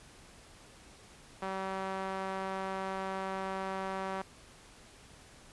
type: tone with band-pass filter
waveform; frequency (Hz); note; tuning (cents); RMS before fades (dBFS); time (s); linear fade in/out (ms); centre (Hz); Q
sawtooth; 191.3; G3; -42; -37; 1.42-4.22; 5; 970; 1.1
effects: pink hiss -56 dBFS RMS until 5.52 s + resampled to 24000 Hz